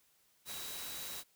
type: tone in noise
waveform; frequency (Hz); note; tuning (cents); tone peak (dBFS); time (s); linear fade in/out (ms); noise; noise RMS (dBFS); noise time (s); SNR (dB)
sine; 3885; B7; -29; -49; 0.45-1.24; 50; white; -44; 0.45-1.24; -8
effects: white hiss -71 dBFS RMS until 1.35 s